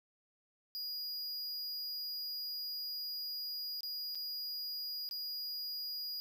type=tone with dropouts; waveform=square; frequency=4881 Hz; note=D#8; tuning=34 cents flat; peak=-39 dBFS; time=0.75-6.2 s; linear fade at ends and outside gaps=0 ms; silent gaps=3.807-3.832 / 4.149-4.154 / 5.09-5.111 s; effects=none